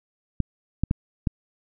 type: clicks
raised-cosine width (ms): 5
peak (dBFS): -9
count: 4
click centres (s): 0.403 / 0.836 / 0.911 / 1.272
effects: none